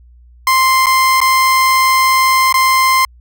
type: tone with dropouts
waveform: 30% pulse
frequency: 1046.5 Hz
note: C6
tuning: in tune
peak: -6 dBFS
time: 0.47-3.05 s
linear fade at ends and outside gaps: 2 ms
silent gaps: 0.86-0.867 / 1.204-1.214 / 2.526-2.541 s
effects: added 60 Hz sine -40 dBFS peak until 3.2 s